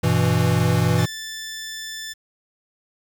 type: chord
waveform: square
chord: E minor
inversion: first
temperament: equal with one note detuned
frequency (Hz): 98 / 121.84 / 164.81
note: G2 / B2 / E3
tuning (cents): 0 / -23 / 0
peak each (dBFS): -23 / -21 / -21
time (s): 0.03-1.06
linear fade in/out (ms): 10
type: tone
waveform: 15% pulse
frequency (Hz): 1760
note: A6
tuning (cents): 0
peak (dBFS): -24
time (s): 0.97-2.14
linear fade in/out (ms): 20
effects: 8-bit